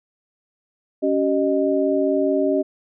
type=tone cluster; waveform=sine; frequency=279.2 / 383.8 / 617 Hz; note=C#4 / G4 / D#5; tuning=+13 / -37 / -15 cents; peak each=-21 dBFS; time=1.02-2.63 s; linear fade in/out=20 ms; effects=none